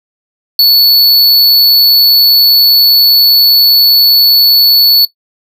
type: tone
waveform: square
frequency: 4435 Hz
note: C#8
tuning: in tune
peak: -3 dBFS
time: 0.59-5.05 s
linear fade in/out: 2 ms
effects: noise-tail reverb RT60 0.1 s tail -17 dB re dry